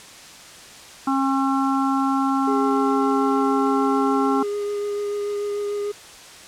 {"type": "harmonic tone", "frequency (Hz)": 270, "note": "C#4", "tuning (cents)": -45, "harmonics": [1, 3, 4, 5], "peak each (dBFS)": [-20, -25, -26, -27], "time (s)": [1.07, 4.43], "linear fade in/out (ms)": 5}
{"type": "tone with vibrato", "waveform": "triangle", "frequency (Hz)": 410.2, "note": "G#4", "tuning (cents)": -21, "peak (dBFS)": -21, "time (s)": [2.47, 5.92], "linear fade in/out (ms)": 10, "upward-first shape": "triangle", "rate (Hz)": 6.8, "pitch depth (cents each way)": 13}
{"effects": ["white hiss -42 dBFS RMS until 6.47 s", "low-pass 8000 Hz 12 dB/octave"]}